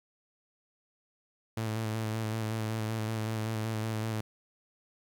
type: tone with vibrato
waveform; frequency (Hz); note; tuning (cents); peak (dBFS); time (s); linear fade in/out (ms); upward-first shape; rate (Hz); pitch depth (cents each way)
sawtooth; 110.3; A2; +5; -27; 1.57-4.21; 5; square; 5.3; 24
effects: 11-bit

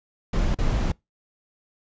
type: noise with dropouts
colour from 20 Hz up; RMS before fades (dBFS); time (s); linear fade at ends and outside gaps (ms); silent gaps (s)
brown; -22; 0.33-0.92; 5; 0.547-0.586
effects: noise-tail reverb RT60 0.2 s tail -25 dB re dry + resampled to 16000 Hz

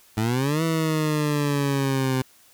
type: exponential two-way sweep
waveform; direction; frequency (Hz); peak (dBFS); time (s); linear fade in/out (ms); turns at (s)
20% pulse; up then down; 106.1 to 164.2 to 129.1; -16; 0.17-2.22; 5; 0.63
effects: white hiss -55 dBFS RMS until 2.53 s

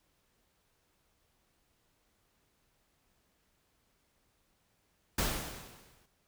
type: noise with exponential decay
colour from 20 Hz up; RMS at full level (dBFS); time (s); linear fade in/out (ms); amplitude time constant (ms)
pink; -29; 5.18-6.06; 5; 190
effects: pink hiss -74 dBFS RMS until 6.27 s

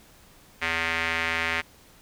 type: tone with band-pass filter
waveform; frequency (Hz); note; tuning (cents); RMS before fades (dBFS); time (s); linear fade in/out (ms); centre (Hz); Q
square; 82.41; E2; 0; -27; 0.61-1.62; 20; 2100; 2.6
effects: pink hiss -54 dBFS RMS until 2.01 s

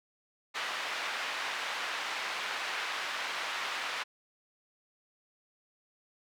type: band-pass noise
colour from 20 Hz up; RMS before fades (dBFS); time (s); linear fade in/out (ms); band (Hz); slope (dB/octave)
pink; -36; 0.54-4.04; 20; 1100 to 3300; 12
effects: none

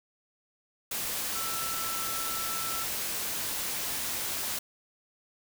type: tone in noise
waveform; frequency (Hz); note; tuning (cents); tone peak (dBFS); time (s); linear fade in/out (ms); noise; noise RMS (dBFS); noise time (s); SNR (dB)
sine; 1331; E6; +16; -37; 1.35-2.84; 5; white; -33; 0.91-4.59; -7
effects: none

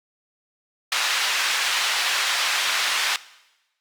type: band-pass noise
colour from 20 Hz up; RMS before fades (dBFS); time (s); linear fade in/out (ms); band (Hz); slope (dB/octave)
white; -23; 0.92-3.16; 2; 1100 to 3800; 12
effects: noise-tail reverb RT60 1.0 s tail -19 dB re dry + Opus 48 kbps

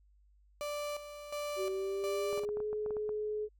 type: tone with tremolo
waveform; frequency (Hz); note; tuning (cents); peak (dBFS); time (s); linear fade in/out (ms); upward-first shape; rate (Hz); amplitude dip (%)
35% pulse; 587.3; D5; 0; -34; 0.61-2.45; 0; square; 1.4; 65
type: tone with pitch glide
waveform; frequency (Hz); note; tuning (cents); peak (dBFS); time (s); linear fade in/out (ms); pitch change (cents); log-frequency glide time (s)
sine; 380.3 to 424.4; F#4 to G#4; +48 to +38; -33; 1.56-3.49; 50; +190; 1.67-2.66
type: clicks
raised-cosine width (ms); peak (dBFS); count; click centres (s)
1; -32; 11; 2.329 / 2.377 / 2.436 / 2.49 / 2.571 / 2.603 / 2.73 / 2.862 / 2.907 / 2.968 / 3.092
effects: added 50 Hz sine -62 dBFS peak until 3.59 s

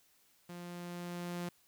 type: tone with level ramp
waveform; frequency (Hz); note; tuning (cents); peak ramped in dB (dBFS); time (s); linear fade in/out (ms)
sawtooth; 175.1; F3; +5; -41 to -33; 0.49-1.49; 5
effects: white hiss -69 dBFS RMS until 1.67 s

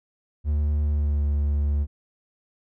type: tone with pitch glide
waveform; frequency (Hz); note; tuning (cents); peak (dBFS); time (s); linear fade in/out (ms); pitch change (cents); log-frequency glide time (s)
triangle; 74.2 to 72.51; D2 to D2; +18 to -22; -18; 0.44-1.87; 50; -40; 0.86-1.23
effects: none

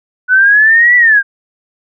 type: linear two-way sweep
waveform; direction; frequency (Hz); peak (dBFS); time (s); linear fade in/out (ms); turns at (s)
sine; up then down; 1480 to 1975.5 to 1573; -4; 0.28-1.23; 50; 0.96
effects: none

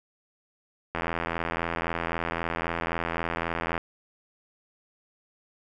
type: click train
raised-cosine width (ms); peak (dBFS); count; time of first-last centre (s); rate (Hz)
0.5; -13; 238; 0.95-3.778; 83.8
effects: none

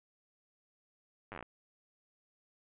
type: slowing click train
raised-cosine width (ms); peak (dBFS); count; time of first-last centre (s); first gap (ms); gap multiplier
0.5; -29; 9; 1.32-1.427; 9; 1.11
effects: resampled to 8000 Hz + 11-bit

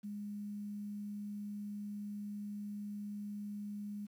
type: tone with quantisation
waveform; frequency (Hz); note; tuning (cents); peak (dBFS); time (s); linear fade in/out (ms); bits
sine; 205.9; G#3; -15; -40; 0.03-4.07; 20; 11
effects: none

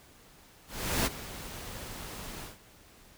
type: noise with ADSR envelope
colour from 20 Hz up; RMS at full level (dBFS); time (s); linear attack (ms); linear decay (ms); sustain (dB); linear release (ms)
pink; -27; 0.67-2.58; 390; 26; -15; 150
effects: pink hiss -57 dBFS RMS until 3.17 s

